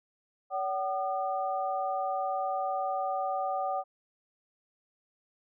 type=tone cluster; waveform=sine; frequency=568 / 759 / 1214 Hz; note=C#5 / F#5 / D#6; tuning=+42 / +44 / -43 cents; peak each=-35 / -30 / -37 dBFS; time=0.5-3.84 s; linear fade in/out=50 ms; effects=none